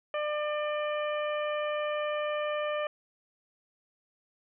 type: harmonic tone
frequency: 598 Hz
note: D5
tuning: 31 cents sharp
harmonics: 1 / 2 / 3 / 4 / 5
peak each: -30 / -36 / -40 / -42 / -44 dBFS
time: 0.14-2.87 s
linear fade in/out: 2 ms
effects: none